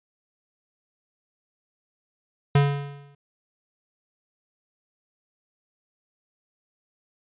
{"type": "tone with exponential decay", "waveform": "square", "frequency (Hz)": 142.1, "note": "C#3", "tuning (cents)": 43, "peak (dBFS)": -14, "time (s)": [2.55, 3.15], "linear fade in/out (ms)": 5, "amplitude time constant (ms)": 130, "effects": ["resampled to 8000 Hz"]}